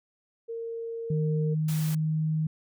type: tone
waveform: sine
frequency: 459.3 Hz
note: A#4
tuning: 26 cents flat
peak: -32 dBFS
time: 0.48-1.55 s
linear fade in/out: 20 ms
type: tone with pitch glide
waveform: sine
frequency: 155.56 to 156.64 Hz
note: D#3 to D#3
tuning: 0 to +12 cents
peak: -24 dBFS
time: 1.1-2.47 s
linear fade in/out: 5 ms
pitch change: +12 cents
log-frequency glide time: 1.55-2.27 s
type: noise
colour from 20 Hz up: white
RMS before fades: -40 dBFS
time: 1.68-1.95 s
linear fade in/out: 5 ms
effects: none